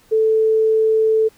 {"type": "tone", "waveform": "sine", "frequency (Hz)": 439.9, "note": "A4", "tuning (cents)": 0, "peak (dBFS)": -12, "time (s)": [0.11, 1.29], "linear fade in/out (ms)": 20, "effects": ["pink hiss -53 dBFS RMS until 1.37 s"]}